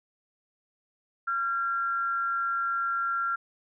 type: tone pair together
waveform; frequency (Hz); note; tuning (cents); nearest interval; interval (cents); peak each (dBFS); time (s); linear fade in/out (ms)
sine; 1374 / 1616.8; F6 / G#6; -29 / -47; minor third; 282; -26 / -36; 1.27-3.36; 10
effects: none